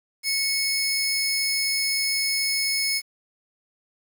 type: tone pair together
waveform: sawtooth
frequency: 2197 / 5156 Hz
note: C#7 / E8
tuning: -16 / -39 cents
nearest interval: octave + minor third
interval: 1477 cents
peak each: -22 dBFS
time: 0.23-3.02 s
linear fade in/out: 50 ms
effects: 8-bit